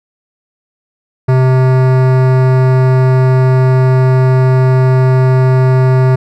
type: tone with hard clipping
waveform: sine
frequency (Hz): 129.5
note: C3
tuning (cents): -17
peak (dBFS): -8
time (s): 1.28-6.16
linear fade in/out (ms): 10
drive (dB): 18
effects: none